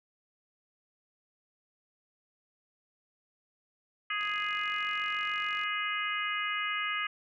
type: harmonic tone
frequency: 415.3 Hz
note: G#4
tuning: in tune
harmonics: 3 / 4 / 5 / 6 / 7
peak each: -35 / -37 / -35 / -39 / -38 dBFS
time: 4.1-7.07 s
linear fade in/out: 5 ms
type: click train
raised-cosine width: 0.2 ms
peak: -32 dBFS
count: 68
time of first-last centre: 4.21-5.636 s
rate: 47 Hz
effects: none